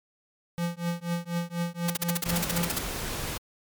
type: tone with tremolo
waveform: square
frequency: 171.8 Hz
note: F3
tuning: 28 cents flat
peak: -25 dBFS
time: 0.58-2.74 s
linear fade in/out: 0 ms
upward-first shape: triangle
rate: 4.1 Hz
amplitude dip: 100%
type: noise bursts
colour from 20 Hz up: white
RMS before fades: -27 dBFS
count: 14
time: 1.88-2.786 s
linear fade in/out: 5 ms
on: 22 ms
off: 46 ms
type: noise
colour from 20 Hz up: pink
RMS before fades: -33 dBFS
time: 2.25-3.38 s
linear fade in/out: 10 ms
effects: MP3 96 kbps